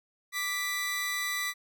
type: tone pair together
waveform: sawtooth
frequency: 1175.6 / 1975.5 Hz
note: D6 / B6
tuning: +1 / 0 cents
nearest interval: major sixth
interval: 899 cents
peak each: -34 / -27 dBFS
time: 0.32-1.54 s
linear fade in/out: 50 ms
effects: none